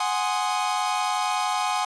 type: chord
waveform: 45% pulse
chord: Ab dominant seventh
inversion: third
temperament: equal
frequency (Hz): 740 / 830.6 / 1046.5 / 1244.5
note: Gb5 / Ab5 / C6 / Eb6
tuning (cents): 0 / 0 / 0 / 0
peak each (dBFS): -28 / -27 / -29 / -31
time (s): 0-1.85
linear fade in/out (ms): 5
effects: resampled to 22050 Hz